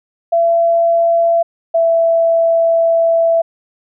sine tone pair in turn, 674 / 664.3 Hz, E5 / E5, +38 / +13 cents, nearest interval unison, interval 25 cents, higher first, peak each -9 dBFS, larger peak neither, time 0.32-1.43 / 1.74-3.42 s, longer second, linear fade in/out 10 ms, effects none

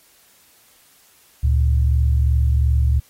sine tone pair together, 71.61 / 114.4 Hz, D2 / A#2, -43 / -32 cents, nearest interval minor sixth, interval 811 cents, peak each -14 / -21 dBFS, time 1.43-3 s, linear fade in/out 10 ms, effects white hiss -54 dBFS RMS until 3.09 s + AAC 48 kbps

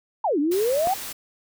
sine exponential two-way sweep, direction down then up, 958 to 277.2 to 800 Hz, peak -19 dBFS, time 0.24-0.94 s, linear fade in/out 5 ms, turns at 0.39 s
white noise, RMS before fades -34 dBFS, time 0.51-1.13 s, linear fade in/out 10 ms
click, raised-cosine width 1 ms, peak -17 dBFS, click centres 0.872 s
effects none

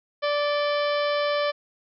harmonic tone with a mistuned harmonic, 584 Hz, D5, 10 cents flat, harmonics 1 / 2 / 3 / 4 / 5 / 6 / 7 / 8 / 9, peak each -23 / -29 / -33 / -35 / -37 / -39 / -40 / -41 / -42 dBFS, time 0.22-1.52 s, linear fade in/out 20 ms, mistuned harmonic 5, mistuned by +75 cents, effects none

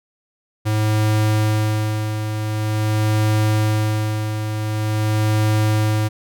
square tone with tremolo, 107.5 Hz, A2, 40 cents flat, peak -15 dBFS, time 0.65-6.09 s, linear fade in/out 20 ms, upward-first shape sine, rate 0.46 Hz, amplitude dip 55%, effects none

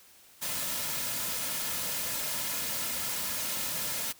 white noise with comb filter, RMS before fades -33 dBFS, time 0.41-4.13 s, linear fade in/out 20 ms, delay 2.6 ms, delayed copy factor -0.5, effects white hiss -57 dBFS RMS until 4.19 s

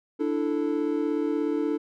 triangle chord, D suspended second, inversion none, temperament just, 293.7 / 330.4 / 440.5 Hz, D4 / E4 / A4, 0 / +4 / +2 cents, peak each -25 / -27 / -27 dBFS, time 0.19-1.78 s, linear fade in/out 20 ms, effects none

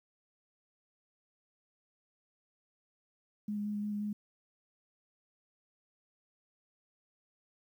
sine tone with vibrato, 207.7 Hz, G#3, in tune, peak -33 dBFS, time 3.48-4.13 s, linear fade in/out 5 ms, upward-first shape square, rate 5.7 Hz, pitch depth 11 cents each way, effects 11-bit

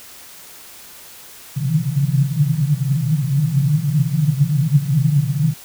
white band-pass noise, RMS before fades -17 dBFS, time 1.56-5.54 s, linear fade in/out 20 ms, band 130 to 160 Hz, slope 96 dB/octave, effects white hiss -40 dBFS RMS until 5.64 s

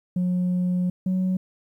sine tone pair in turn, 180 / 185.7 Hz, F#3 / F#3, -47 / +7 cents, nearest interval minor second, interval 54 cents, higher second, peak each -18 dBFS, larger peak neither, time 0.16-0.9 / 1.06-1.37 s, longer first, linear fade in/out 5 ms, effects tanh soft clip ceiling -19 dBFS + 10-bit

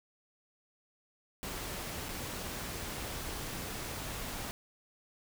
pink noise with dropouts, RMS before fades -40 dBFS, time 1.43-4.51 s, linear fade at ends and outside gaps 0 ms, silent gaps 2.085-2.09 s, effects none

